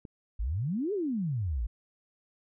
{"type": "click", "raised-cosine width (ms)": 3, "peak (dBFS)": -30, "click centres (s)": 0.052}
{"type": "exponential two-way sweep", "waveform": "sine", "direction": "up then down", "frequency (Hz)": [47.2, 433.7, 49.7], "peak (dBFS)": -28, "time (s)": [0.39, 1.67], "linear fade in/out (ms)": 10, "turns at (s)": 0.93}
{"effects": []}